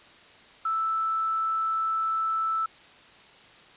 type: tone with quantisation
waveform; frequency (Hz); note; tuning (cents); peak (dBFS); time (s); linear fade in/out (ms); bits
sine; 1318.5; E6; 0; -24; 0.65-2.66; 5; 8
effects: white hiss -52 dBFS RMS until 3.76 s + resampled to 8000 Hz